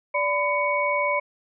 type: tone cluster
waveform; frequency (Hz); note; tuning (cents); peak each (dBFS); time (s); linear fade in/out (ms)
sine; 583 / 1006 / 2234; D5 / B5 / C#7; -13 / +32 / +13; -25; 0.14-1.2; 10
effects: none

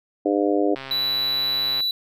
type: harmonic tone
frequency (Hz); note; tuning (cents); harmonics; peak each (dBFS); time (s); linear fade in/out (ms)
101; G#2; -48; 3 / 4 / 5 / 6 / 7; -21 / -23 / -25 / -27 / -28; 0.25-0.75; 10
type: click train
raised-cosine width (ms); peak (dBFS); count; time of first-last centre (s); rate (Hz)
0.3; -18; 141; 0.76-1.805; 134
type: tone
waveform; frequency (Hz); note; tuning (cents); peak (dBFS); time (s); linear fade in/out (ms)
triangle; 3951; B7; 0; -19; 0.91-1.91; 2
effects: none

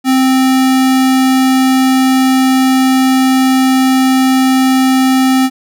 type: tone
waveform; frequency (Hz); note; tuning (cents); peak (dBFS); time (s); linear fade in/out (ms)
square; 261.6; C4; 0; -8; 0.04-5.5; 50
effects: none

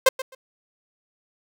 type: tone with echo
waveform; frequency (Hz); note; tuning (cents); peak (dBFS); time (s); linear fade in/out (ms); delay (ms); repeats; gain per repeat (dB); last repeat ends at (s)
sawtooth; 523.3; C5; 0; -8; 0.06-0.09; 5; 130; 2; -15; 0.35
effects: none

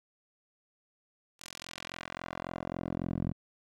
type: tone with band-pass filter sweep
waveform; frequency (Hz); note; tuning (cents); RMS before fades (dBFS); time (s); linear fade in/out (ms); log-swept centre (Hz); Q
10% pulse; 43.65; F1; 0; -38; 1.39-3.33; 20; 7200 to 160; 0.83
effects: none

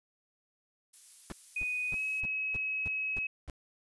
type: noise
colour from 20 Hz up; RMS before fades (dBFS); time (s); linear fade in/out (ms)
violet; -49; 0.93-2.21; 10
type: noise bursts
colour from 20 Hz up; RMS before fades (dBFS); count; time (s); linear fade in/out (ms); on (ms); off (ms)
brown; -40; 8; 1.3-3.498; 0; 21; 290
type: tone with pitch glide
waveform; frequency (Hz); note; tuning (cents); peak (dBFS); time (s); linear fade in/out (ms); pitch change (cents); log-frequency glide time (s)
sine; 2489 to 2560; D#7 to D#7; 0 to +49; -31; 1.56-3.27; 5; +49; 1.9-1.98
effects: resampled to 24000 Hz

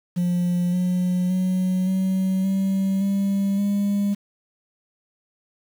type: tone with pitch steps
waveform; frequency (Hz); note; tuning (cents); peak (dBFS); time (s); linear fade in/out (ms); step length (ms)
sine; 176.9 / 180.83 / 184.84 / 188.94 / 193.13 / 197.42 / 201.8; F3 / F#3 / F#3 / F#3 / G3 / G3 / G#3; +23 / -39 / -1 / +37 / -26 / +13 / -49; -16; 0.16-4.15; 20; 570
effects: tanh soft clip ceiling -18 dBFS + 7-bit

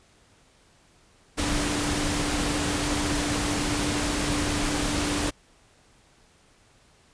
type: tone in noise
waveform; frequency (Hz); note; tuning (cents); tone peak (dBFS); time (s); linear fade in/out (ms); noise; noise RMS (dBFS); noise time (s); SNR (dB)
sine; 293.7; D4; 0; -29; 1.37-5.31; 20; pink; -27; 1.37-5.31; -5
effects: pink hiss -59 dBFS RMS until 7.13 s + resampled to 22050 Hz

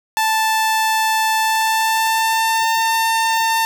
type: tone with pitch glide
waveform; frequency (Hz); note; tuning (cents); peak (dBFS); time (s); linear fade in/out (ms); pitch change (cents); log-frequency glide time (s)
sawtooth; 880 to 901.6; A5 to A5; 0 to +42; -11; 0.17-3.65; 0; +42; 1.39-2.8
effects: none

